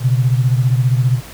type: beating tone pair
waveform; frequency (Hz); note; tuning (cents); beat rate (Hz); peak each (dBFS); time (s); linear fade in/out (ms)
sine; 123.47 / 138.47; B2 / C#3; 0 / -2; 15; -12 / -17; 0-1.21; 50
effects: pink hiss -36 dBFS RMS until 1.33 s